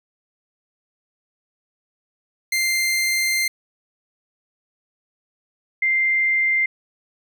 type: tone pair in turn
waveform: sawtooth / sine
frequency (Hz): 2093 / 2093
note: C7 / C7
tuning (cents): 0 / 0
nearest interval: unison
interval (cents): 0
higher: neither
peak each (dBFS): -15 / -16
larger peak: first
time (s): 2.52-3.48 / 5.82-6.66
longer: first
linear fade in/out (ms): 5
effects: none

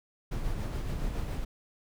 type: noise with tremolo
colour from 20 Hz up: brown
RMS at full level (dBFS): -31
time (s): 0.31-1.45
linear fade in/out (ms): 10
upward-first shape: sine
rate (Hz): 7.1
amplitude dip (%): 35
effects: none

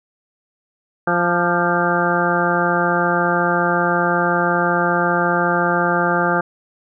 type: harmonic tone with a mistuned harmonic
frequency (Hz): 174.61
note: F3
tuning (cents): 0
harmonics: 1 / 2 / 3 / 4 / 5 / 7 / 8 / 9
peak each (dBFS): -23 / -23 / -23 / -23 / -23 / -23 / -23 / -23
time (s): 1.07-6.41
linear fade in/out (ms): 5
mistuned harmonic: 7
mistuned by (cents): -35
effects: none

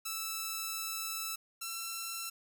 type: tone pair in turn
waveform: 5% pulse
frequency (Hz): 1317 / 1345.4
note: E6 / E6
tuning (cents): -2 / +35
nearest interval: unison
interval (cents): 37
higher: second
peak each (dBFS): -24 / -26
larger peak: first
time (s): 0.05-1.36 / 1.61-2.3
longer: first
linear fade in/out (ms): 10
effects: none

